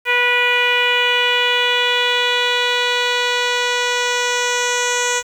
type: tone with low-pass filter sweep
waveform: 10% pulse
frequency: 489 Hz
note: B4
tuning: 17 cents flat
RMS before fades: -17 dBFS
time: 0.05-5.23 s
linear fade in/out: 50 ms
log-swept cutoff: 2400 to 6600 Hz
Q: 3.1
effects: 7-bit